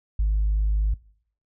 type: tone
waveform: sine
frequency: 51.91 Hz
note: G#1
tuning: in tune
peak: -17 dBFS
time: 0.19-0.94 s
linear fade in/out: 5 ms
effects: noise-tail reverb RT60 0.6 s tail -23 dB re dry + tanh soft clip ceiling -16 dBFS